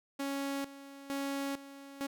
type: tone with tremolo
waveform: sawtooth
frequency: 277.2 Hz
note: C#4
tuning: in tune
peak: -30 dBFS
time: 0.19-2.07 s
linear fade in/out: 10 ms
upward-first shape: square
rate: 1.1 Hz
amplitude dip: 80%
effects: none